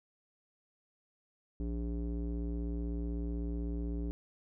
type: tone with low-pass filter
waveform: square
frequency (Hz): 58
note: A#1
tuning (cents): -8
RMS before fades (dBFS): -36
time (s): 1.6-4.11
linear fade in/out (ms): 0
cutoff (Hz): 340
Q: 2.9
effects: none